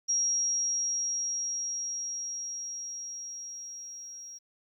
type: tone with level ramp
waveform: sine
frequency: 5640 Hz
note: F8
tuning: 16 cents sharp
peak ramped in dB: -24 to -42 dBFS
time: 0.08-4.39 s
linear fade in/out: 20 ms
effects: 11-bit